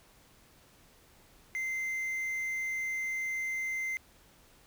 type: tone with quantisation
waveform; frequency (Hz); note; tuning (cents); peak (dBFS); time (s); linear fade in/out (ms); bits
triangle; 2079; C7; -12; -30; 1.55-3.97; 0; 9
effects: pink hiss -61 dBFS RMS until 4.66 s